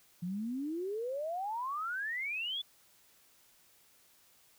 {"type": "exponential sweep", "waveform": "sine", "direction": "up", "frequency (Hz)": [169.6, 3511], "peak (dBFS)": -34, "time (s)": [0.22, 2.62], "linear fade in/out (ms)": 10, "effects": ["white hiss -65 dBFS RMS until 4.58 s"]}